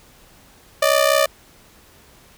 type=ring-modulated tone; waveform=sawtooth; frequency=595 Hz; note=D5; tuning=22 cents sharp; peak=-7 dBFS; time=0.82-1.26 s; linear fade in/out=5 ms; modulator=32.5 Hz; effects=pink hiss -50 dBFS RMS until 2.37 s